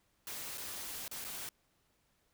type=noise with dropouts; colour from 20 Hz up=white; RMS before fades=-43 dBFS; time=0.27-1.49 s; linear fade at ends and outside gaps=1 ms; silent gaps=0.575-0.579 / 1.08-1.113 / 1.243-1.248 s; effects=pink hiss -75 dBFS RMS until 2.33 s